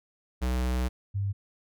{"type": "tone pair in turn", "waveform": ["square", "sine"], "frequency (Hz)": [62.6, 99.37], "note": ["B1", "G2"], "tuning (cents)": [24, 24], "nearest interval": "minor sixth", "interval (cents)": 800, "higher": "second", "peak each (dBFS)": -26, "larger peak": "neither", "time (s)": [[0.41, 0.89], [1.14, 1.33]], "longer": "first", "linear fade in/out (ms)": 20, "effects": []}